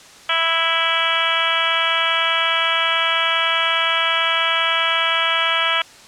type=harmonic tone; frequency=329.6 Hz; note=E4; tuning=in tune; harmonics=2 / 3 / 4 / 5 / 6 / 7 / 8 / 9 / 10; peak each=-28 / -27 / -22 / -25 / -28 / -23 / -28 / -24 / -23 dBFS; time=0.29-5.82 s; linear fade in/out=5 ms; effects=white hiss -43 dBFS RMS until 6.07 s + low-pass 7000 Hz 12 dB/octave